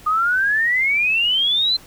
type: exponential sweep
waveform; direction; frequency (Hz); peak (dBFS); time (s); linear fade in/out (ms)
sine; up; 1218 to 4140; -15; 0.06-1.77; 10
effects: pink hiss -45 dBFS RMS until 1.86 s

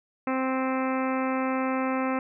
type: harmonic tone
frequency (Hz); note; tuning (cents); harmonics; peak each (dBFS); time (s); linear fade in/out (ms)
261.6; C4; 0; 1 / 2 / 3 / 4 / 5 / 6 / 7 / 8 / 9 / 10; -27 / -31 / -34 / -34 / -35 / -42 / -42 / -40 / -43 / -43; 0.27-2.19; 2
effects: none

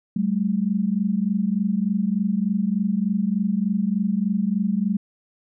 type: tone pair together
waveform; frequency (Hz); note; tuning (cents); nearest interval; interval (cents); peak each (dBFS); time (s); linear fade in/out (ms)
sine; 190.74 / 214.1; G3 / A3; -47 / -47; major second; 200; -22; 0.16-4.97; 5
effects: none

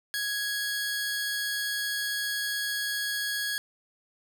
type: tone pair together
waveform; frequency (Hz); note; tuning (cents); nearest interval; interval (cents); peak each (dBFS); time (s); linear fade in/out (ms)
sawtooth; 1661.2 / 4435; G#6 / C#8; 0 / 0; octave + perfect fourth; 1700; -26 / -32; 0.14-3.58; 0
effects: none

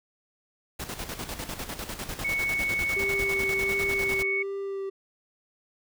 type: noise with tremolo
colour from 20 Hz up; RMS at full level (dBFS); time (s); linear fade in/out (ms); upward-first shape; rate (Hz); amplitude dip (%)
pink; -34; 0.79-4.23; 10; square; 10; 60
type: tone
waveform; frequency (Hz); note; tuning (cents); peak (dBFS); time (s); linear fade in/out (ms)
sine; 2217; C#7; 0; -25; 2.24-4.43; 10
type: tone with vibrato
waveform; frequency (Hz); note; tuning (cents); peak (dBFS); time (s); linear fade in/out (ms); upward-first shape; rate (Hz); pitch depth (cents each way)
triangle; 392; G4; 0; -28; 2.96-4.9; 10; sine; 1.4; 14
effects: none

